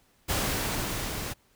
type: noise with level ramp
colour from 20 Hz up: pink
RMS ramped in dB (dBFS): -27 to -35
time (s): 0.28-1.34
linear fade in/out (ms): 20
effects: pink hiss -65 dBFS RMS until 1.55 s